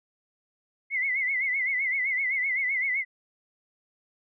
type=tone with vibrato; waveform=sine; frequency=2093 Hz; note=C7; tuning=in tune; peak=-24 dBFS; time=0.9-3.05 s; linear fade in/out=50 ms; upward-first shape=sine; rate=7.8 Hz; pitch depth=100 cents each way; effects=none